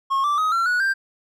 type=tone with pitch steps; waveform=triangle; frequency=1085 / 1169.6 / 1260.8 / 1359.1 / 1465.1 / 1579.4 Hz; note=C#6 / D6 / D#6 / F6 / F#6 / G6; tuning=-37 / -7 / +23 / -48 / -17 / +13 cents; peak=-16 dBFS; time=0.1-0.94 s; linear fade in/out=20 ms; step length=140 ms; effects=none